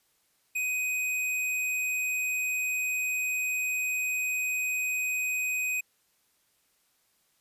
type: tone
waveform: square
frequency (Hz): 2505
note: D#7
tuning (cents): +11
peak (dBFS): -28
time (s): 0.55-5.81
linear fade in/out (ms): 10
effects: white hiss -70 dBFS RMS until 7.4 s + resampled to 32000 Hz

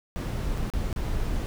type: noise with dropouts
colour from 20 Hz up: brown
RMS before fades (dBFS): -28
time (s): 0.16-1.46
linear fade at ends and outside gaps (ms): 0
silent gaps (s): 0.575-0.58 / 0.701-0.737 / 0.928-0.961
effects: none

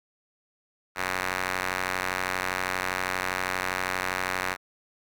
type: ring-modulated tone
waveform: 5% pulse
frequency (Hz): 92.5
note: F#2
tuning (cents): 0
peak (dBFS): -13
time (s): 0.95-4.57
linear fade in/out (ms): 50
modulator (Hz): 1360
effects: none

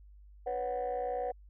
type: chord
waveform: sine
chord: B suspended second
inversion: none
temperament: equal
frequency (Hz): 493.9 / 554.4 / 740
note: B4 / C#5 / F#5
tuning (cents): 0 / 0 / 0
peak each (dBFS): -34 / -37 / -34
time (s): 0.46-1.32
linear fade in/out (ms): 10
effects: tanh soft clip ceiling -27 dBFS + added 50 Hz sine -52 dBFS peak until 1.49 s

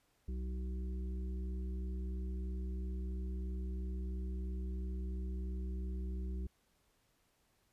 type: harmonic tone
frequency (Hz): 63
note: B1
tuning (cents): +35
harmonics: 1 / 3 / 5 / 6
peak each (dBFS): -37 / -47 / -55 / -54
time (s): 0.28-6.47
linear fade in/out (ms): 5
effects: pink hiss -75 dBFS RMS until 7.72 s + resampled to 32000 Hz

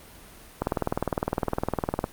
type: click train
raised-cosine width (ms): 1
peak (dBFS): -10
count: 29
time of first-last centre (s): 0.62-2.041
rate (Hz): 19.7
effects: pink hiss -48 dBFS RMS until 2.12 s + Opus 32 kbps

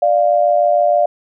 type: tone pair together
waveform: sine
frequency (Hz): 592 / 698.5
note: D5 / F5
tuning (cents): +14 / 0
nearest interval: minor third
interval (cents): 286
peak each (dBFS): -13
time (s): 0.02-1.06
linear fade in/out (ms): 5
effects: none

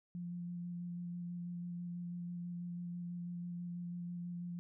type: tone with vibrato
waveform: sine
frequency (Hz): 174.61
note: F3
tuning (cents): 0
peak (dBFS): -40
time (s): 0.15-4.59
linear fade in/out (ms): 0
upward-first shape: square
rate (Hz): 6.1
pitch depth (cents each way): 10
effects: none

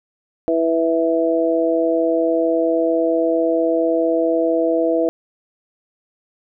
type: harmonic tone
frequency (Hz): 164.4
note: E3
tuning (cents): -4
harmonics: 2 / 3 / 4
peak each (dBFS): -19 / -19 / -19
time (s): 0.48-5.09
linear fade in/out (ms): 0
effects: none

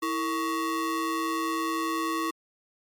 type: ring-modulated tone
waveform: square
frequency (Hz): 392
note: G4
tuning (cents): 0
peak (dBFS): -24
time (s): 0.02-2.31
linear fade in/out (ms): 10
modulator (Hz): 719
effects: MP3 96 kbps

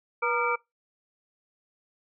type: tone cluster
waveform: sine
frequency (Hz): 483 / 936 / 1207 / 1382 / 2311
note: B4 / A#5 / D6 / F6 / D7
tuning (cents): -39 / +7 / +47 / -19 / -28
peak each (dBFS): -30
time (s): 0.22-0.56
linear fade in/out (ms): 10
effects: noise-tail reverb RT60 0.2 s tail -24 dB re dry

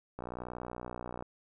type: click train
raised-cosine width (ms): 1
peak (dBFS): -26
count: 64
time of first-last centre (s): 0.19-1.224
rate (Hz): 60.9
effects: none

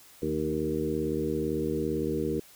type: harmonic tone with a mistuned harmonic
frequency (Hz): 77.78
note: D#2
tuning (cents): 0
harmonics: 1 / 2 / 3 / 4 / 5 / 6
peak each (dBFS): -39 / -36 / -35 / -32 / -32 / -33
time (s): 0.22-2.4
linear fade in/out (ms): 5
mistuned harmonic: 3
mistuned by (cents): -41
effects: white hiss -54 dBFS RMS until 2.55 s

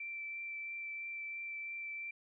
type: tone with vibrato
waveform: sine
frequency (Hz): 2339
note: D7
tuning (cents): -8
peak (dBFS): -40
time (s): 0-2.11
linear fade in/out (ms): 5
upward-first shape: triangle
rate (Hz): 3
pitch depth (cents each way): 11
effects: none

